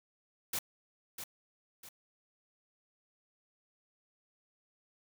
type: noise with echo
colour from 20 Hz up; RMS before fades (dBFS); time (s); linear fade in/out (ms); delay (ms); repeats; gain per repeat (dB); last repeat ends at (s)
white; -35; 0.53-0.59; 5; 650; 2; -8; 1.89
effects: none